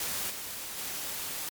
white noise with level steps, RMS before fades -33 / -39 / -36 dBFS, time 0-1.49 s, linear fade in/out 2 ms, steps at 0.29 / 0.77 s, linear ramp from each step 20 ms, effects MP3 96 kbps

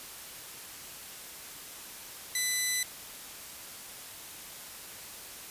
10% pulse tone, 2000 Hz, B6, 21 cents sharp, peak -19 dBFS, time 2.35-2.83 s, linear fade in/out 2 ms, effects white hiss -45 dBFS RMS until 5.5 s + resampled to 32000 Hz

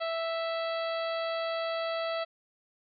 harmonic tone with a mistuned harmonic, 659.3 Hz, E5, in tune, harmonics 1 / 2 / 3 / 4 / 5 / 6 / 7, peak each -31 / -37 / -42 / -44 / -44 / -46 / -47 dBFS, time 0-2.25 s, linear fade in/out 20 ms, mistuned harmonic 7, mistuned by -34 cents, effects none

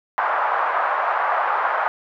white band-pass noise, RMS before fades -21 dBFS, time 0.18-1.88 s, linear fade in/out 0 ms, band 700 to 1300 Hz, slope 24 dB/octave, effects none

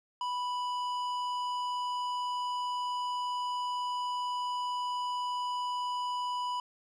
sine tone with tanh clipping, 987.8 Hz, B5, in tune, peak -33 dBFS, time 0.21-6.6 s, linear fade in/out 2 ms, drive 12 dB, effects none

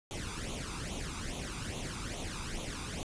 pink noise with flanger, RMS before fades -39 dBFS, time 0.11-3.03 s, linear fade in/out 0 ms, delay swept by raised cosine 0.29 to 0.84 ms, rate 2.4 Hz, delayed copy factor +0.7, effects resampled to 22050 Hz

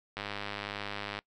click train, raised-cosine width 0.3 ms, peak -20 dBFS, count 105, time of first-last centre 0.17-1.19 s, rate 102 Hz, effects noise-tail reverb RT60 0.1 s tail -23 dB re dry

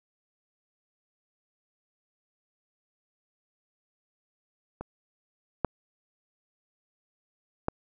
clicks, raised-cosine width 1 ms, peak -22 / -10 / -12 dBFS, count 3, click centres 4.81 / 5.647 / 7.684 s, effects none

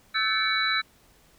sine tone cluster, 1311 / 1533 / 1741 / 2251 / 3954 Hz, E6 / G6 / A6 / C#7 / B7, -10 / -39 / -19 / +26 / +1 cents, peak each -29 / -30 / -30 / -29 / -27 dBFS, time 0.14-0.82 s, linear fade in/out 20 ms, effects pink hiss -59 dBFS RMS until 1.38 s

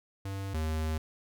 square tone pair in turn, 97.7 / 78.7 Hz, G2 / D#2, -5 / +20 cents, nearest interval major third, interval 375 cents, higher first, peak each -35 / -30 dBFS, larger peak second, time 0.25-0.54 / 0.54-0.98 s, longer second, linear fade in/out 5 ms, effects none

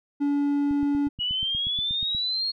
triangle tone, 286 Hz, D4, 46 cents flat, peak -19 dBFS, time 0.2-1.09 s, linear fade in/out 20 ms
click train, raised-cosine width 5 ms, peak -27 dBFS, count 13, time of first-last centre 0.71-2.149 s, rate 8.34 Hz
sine exponential sweep, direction up, 2900 to 4317 Hz, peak -24 dBFS, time 1.19-2.52 s, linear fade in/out 20 ms
effects none

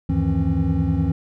triangle tone cluster, 74.3 / 95.3 / 158 / 167.8 / 269 Hz, D2 / G2 / D#3 / E3 / C4, +21 / -48 / +27 / +31 / +48 cents, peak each -22 dBFS, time 0.09-1.12 s, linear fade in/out 5 ms, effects none

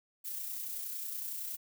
violet noise with amplitude modulation, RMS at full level -38 dBFS, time 0.24-1.57 s, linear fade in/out 20 ms, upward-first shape sine, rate 30.8 Hz, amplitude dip 35%, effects none

